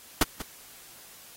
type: noise with echo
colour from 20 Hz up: pink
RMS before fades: -20 dBFS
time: 0.21-0.23 s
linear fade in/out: 2 ms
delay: 190 ms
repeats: 1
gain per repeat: -15 dB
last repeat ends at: 0.42 s
effects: white hiss -50 dBFS RMS until 1.36 s + AAC 48 kbps